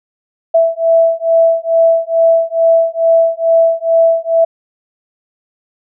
sine beating tone pair, 659.3 / 661.6 Hz, E5 / E5, 0 / +6 cents, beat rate 2.3 Hz, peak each -11 dBFS, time 0.54-4.45 s, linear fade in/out 10 ms, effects none

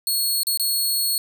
15% pulse tone with dropouts, 4339 Hz, C#8, 38 cents flat, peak -13 dBFS, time 0.07-1.18 s, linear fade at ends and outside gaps 1 ms, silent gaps 0.433-0.469 / 0.574-0.597 s, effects 9-bit

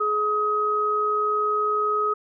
sine tone pair together, 422.3 / 1264 Hz, G#4 / D#6, +29 / +27 cents, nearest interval octave + perfect fifth, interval 1898 cents, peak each -26 / -21 dBFS, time 0-2.14 s, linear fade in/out 10 ms, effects none

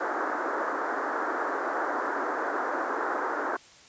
white band-pass noise, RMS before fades -30 dBFS, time 0-3.57 s, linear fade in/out 10 ms, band 280 to 1600 Hz, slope 48 dB/octave, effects white hiss -53 dBFS RMS until 3.88 s + resampled to 16000 Hz

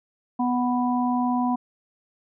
harmonic tone, 247 Hz, B3, in tune, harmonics 1 / 3 / 4, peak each -22 / -27 / -28 dBFS, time 0.39-1.56 s, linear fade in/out 10 ms, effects none

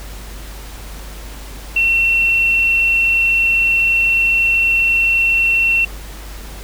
triangle tone with tanh clipping, 2712 Hz, E7, 49 cents sharp, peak -11 dBFS, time 1.76-5.85 s, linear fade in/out 5 ms, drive 3 dB, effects added 50 Hz sine -30 dBFS peak until 6.63 s + pink hiss -36 dBFS RMS until 6.63 s

